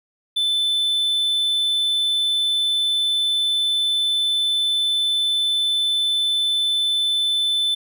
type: tone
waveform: triangle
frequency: 3520 Hz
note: A7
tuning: in tune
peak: -16 dBFS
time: 0.36-7.75 s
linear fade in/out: 10 ms
effects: none